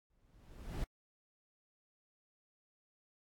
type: noise with exponential growth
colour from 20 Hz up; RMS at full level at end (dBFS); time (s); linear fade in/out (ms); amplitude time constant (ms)
brown; -37; 0.1-0.84; 2; 160
effects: AAC 64 kbps